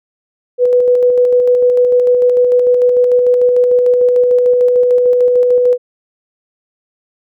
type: tone with tremolo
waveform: sine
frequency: 493.9 Hz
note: B4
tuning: in tune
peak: -6 dBFS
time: 0.58-5.78 s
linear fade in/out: 50 ms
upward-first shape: square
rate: 6.7 Hz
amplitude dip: 25%
effects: none